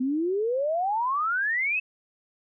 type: exponential sweep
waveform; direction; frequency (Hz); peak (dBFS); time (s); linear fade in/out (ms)
sine; up; 248.3 to 2652; -23; 0-1.8; 10
effects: none